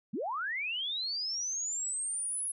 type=linear sweep; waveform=sine; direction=up; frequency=161.4 to 10650 Hz; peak=-32 dBFS; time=0.13-2.52 s; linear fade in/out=10 ms; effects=none